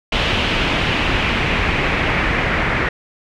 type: noise with low-pass filter sweep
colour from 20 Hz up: pink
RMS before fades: -18 dBFS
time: 0.12-2.89 s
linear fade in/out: 5 ms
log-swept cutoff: 3100 to 2000 Hz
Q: 2.4
effects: none